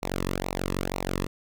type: tone with flanger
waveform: sawtooth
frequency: 46.2 Hz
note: F#1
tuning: 2 cents flat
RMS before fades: -30 dBFS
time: 0.02-1.27 s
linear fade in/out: 10 ms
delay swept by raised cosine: 0.61 to 1.35 ms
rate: 2.1 Hz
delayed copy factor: -0.9
effects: none